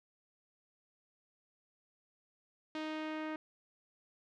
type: tone with low-pass filter sweep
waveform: sawtooth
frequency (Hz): 311.1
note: D#4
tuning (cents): 0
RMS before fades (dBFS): -40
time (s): 2.75-3.36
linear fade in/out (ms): 2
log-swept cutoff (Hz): 3700 to 2000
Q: 1.3
effects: none